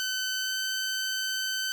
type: tone with pitch glide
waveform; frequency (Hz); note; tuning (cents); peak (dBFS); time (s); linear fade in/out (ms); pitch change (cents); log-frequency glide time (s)
15% pulse; 1522 to 1531.7; F#6 to G6; +48 to -41; -22; 0-1.72; 0; +11; 0.38-0.57
effects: none